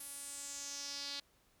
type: tone with band-pass filter sweep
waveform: sawtooth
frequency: 282.4 Hz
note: C#4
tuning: 32 cents sharp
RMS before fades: -45 dBFS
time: 0-1.2 s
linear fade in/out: 5 ms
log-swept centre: 11000 to 4200 Hz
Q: 3.8
effects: pink hiss -71 dBFS RMS until 1.6 s